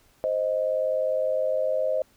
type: tone pair together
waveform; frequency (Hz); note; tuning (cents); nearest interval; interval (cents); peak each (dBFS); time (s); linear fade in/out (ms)
sine; 523.3 / 623; C5 / D#5; 0 / +2; minor third; 302; -25 / -25; 0.24-2.02; 0
effects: pink hiss -61 dBFS RMS until 2.16 s